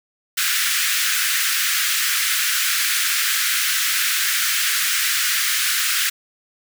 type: high-pass noise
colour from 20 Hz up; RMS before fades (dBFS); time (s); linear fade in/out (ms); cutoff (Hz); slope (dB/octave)
pink; -20; 0.37-6.1; 10; 1400; 48
effects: none